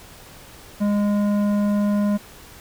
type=tone with tanh clipping; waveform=triangle; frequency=205.4 Hz; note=G#3; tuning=19 cents flat; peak=-19 dBFS; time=0.8-2.18 s; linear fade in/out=20 ms; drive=16 dB; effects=pink hiss -44 dBFS RMS until 2.6 s